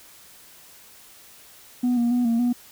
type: tone with pitch steps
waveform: sine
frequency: 246.8 / 237.4 / 245 / 231.3 / 243.2 Hz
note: B3 / A#3 / B3 / A#3 / B3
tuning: -1 / +32 / -14 / -13 / -26 cents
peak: -16 dBFS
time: 1.83-2.53 s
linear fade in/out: 10 ms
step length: 140 ms
effects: tanh soft clip ceiling -17 dBFS + white hiss -49 dBFS RMS until 2.71 s